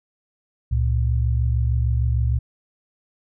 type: tone pair together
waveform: sine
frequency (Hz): 68.14 / 114.7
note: C#2 / A#2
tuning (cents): -29 / -28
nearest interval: major sixth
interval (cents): 901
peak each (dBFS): -19 / -21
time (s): 0.71-2.39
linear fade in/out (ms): 10
effects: none